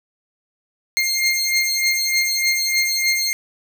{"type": "beating tone pair", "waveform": "20% pulse", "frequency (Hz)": [2117, 2120.3], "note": ["C7", "C7"], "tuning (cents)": [20, 22], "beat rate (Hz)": 3.3, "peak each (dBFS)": [-14, -16], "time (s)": [0.97, 3.33], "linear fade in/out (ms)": 0, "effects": []}